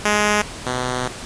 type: tone pair in turn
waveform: 5% pulse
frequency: 208.9 / 125.69 Hz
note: G#3 / B2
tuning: +10 / +31 cents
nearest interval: major sixth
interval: 879 cents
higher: first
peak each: -4 / -10 dBFS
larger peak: first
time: 0.05-0.42 / 0.66-1.08 s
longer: second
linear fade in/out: 5 ms
effects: pink hiss -33 dBFS RMS until 1.25 s + resampled to 22050 Hz